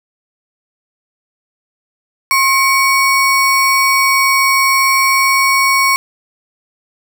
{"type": "ring-modulated tone", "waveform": "square", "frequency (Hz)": 1661.2, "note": "G#6", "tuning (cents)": 0, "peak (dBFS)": -7, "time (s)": [2.31, 5.96], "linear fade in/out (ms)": 0, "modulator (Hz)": 589, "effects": []}